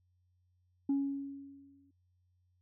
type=tone with exponential decay; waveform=sine; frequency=277.6 Hz; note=C#4; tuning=3 cents sharp; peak=-25 dBFS; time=0.89-1.91 s; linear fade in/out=5 ms; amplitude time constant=220 ms; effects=tanh soft clip ceiling -25 dBFS + added 90 Hz sine -70 dBFS peak until 2.61 s